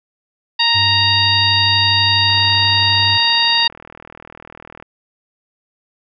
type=harmonic tone; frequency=932.3 Hz; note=A#5; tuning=in tune; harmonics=1 / 2 / 3 / 4 / 5; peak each=-20 / -20 / -18 / -16 / -17 dBFS; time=0.59-3.68 s; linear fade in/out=10 ms
type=tone with vibrato; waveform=triangle; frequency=97 Hz; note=G2; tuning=18 cents flat; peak=-19 dBFS; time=0.74-3.18 s; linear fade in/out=20 ms; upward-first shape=sine; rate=12 Hz; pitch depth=15 cents each way
type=click train; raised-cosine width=0.5 ms; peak=-19 dBFS; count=102; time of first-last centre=2.3-4.825 s; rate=40 Hz
effects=none